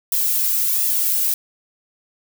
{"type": "noise with flanger", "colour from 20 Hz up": "violet", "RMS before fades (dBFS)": -19, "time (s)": [0.12, 1.34], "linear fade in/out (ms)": 2, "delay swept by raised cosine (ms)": [1.3, 2.27], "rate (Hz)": 1.4, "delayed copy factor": -0.7, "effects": []}